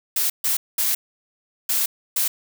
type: noise bursts at uneven times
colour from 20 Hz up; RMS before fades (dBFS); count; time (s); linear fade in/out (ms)
blue; -21; 5; 0.16-0.3 / 0.44-0.57 / 0.78-0.95 / 1.69-1.86 / 2.16-2.28; 5
effects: none